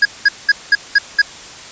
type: tone bursts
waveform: square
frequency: 1651 Hz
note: G#6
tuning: 11 cents flat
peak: -7 dBFS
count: 6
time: 0.02-1.218 s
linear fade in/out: 5 ms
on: 33 ms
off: 200 ms
effects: white hiss -34 dBFS RMS until 1.71 s + resampled to 16000 Hz